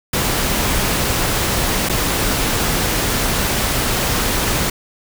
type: noise with dropouts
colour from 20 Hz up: pink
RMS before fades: -18 dBFS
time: 0.13-4.7 s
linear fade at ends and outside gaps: 5 ms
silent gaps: 1.889-1.895 s
effects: none